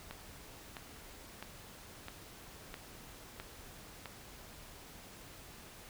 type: click train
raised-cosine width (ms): 0.3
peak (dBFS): -27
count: 7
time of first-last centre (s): 0.11-4.057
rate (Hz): 1.52
effects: pink hiss -53 dBFS RMS until 5.89 s